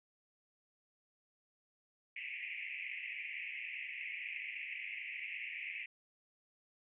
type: band-pass noise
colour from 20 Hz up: pink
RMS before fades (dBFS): -44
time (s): 2.16-5.86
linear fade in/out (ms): 5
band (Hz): 2000 to 2700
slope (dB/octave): 96
effects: none